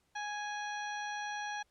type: harmonic tone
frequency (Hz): 830.6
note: G#5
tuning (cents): 0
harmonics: 1 / 2 / 3 / 4 / 5 / 7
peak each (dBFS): -39 / -41 / -49 / -50 / -53 / -51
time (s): 0.15-1.63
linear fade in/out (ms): 10
effects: pink hiss -75 dBFS RMS until 1.7 s + low-pass 11000 Hz 12 dB/octave